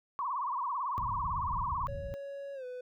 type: tone with vibrato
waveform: sine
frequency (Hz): 1046.5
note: C6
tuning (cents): 0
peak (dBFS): -31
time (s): 0.19-1.87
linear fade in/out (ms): 0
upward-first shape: triangle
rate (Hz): 18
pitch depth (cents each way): 210
type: low-pass noise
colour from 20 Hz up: white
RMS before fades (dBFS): -40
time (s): 0.98-2.14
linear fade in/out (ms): 0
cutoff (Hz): 130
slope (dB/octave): 24
type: tone with pitch glide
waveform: triangle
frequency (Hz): 558 to 500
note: C#5 to B4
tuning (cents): +11 to +21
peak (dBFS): -37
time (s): 1.88-2.81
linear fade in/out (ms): 5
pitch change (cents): -190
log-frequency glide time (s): 2.54-2.65
effects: none